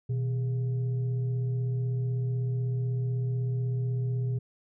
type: tone with frequency modulation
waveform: sine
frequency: 123.47 Hz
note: B2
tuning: in tune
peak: -26 dBFS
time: 0.09-4.39 s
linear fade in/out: 10 ms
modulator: 283 Hz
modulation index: 0.32
effects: none